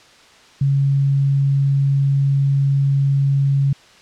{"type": "tone", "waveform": "sine", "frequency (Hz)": 138.59, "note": "C#3", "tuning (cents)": 0, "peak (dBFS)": -13, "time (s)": [0.61, 3.73], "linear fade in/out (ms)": 5, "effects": ["white hiss -47 dBFS RMS until 4.01 s", "low-pass 5000 Hz 12 dB/octave"]}